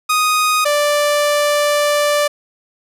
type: tone pair in turn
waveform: sawtooth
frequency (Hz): 1244.5 / 587.3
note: D#6 / D5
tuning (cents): 0 / 0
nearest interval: octave + minor second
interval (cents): 1300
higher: first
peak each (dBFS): -9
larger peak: neither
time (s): 0.09-0.65 / 0.65-2.28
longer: second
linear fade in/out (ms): 10
effects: resampled to 32000 Hz + 8-bit